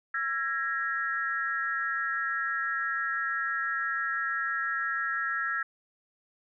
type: tone cluster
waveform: sine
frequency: 1347 / 1654 / 1876 Hz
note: E6 / G#6 / A#6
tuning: +37 / -8 / +11 cents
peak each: -32 / -31 / -34 dBFS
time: 0.14-5.63 s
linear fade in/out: 5 ms
effects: none